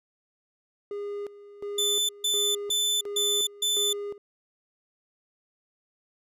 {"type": "tone with tremolo", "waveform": "triangle", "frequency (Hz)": 408, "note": "G#4", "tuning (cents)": -31, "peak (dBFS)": -29, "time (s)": [0.91, 4.18], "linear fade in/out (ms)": 2, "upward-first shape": "square", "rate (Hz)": 1.4, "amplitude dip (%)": 80}
{"type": "tone bursts", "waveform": "sawtooth", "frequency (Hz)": 3520, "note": "A7", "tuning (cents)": 0, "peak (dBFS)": -20, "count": 5, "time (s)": [1.78, 3.93], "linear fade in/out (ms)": 5, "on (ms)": 310, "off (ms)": 150}
{"effects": ["resampled to 32000 Hz"]}